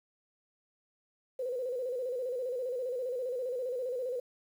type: tone with vibrato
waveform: sine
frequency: 502 Hz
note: B4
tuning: 28 cents sharp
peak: -32 dBFS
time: 1.39-4.2 s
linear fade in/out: 5 ms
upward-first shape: square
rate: 15 Hz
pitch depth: 63 cents each way
effects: 10-bit